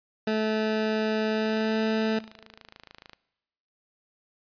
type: tone with pitch glide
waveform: 20% pulse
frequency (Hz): 217.3 to 219.8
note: A3 to A3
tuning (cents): -21 to -2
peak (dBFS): -19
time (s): 0.27-2.19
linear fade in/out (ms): 5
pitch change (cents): +19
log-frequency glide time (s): 1.3-1.78
type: click train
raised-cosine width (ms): 0.2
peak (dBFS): -27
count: 46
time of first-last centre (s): 1.46-3.133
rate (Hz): 26.9
effects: noise-tail reverb RT60 1.0 s tail -21 dB re dry + resampled to 11025 Hz